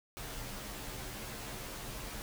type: noise with comb filter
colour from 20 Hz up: pink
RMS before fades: -43 dBFS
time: 0.17-2.22 s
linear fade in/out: 0 ms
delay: 12 ms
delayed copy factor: -0.95
effects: none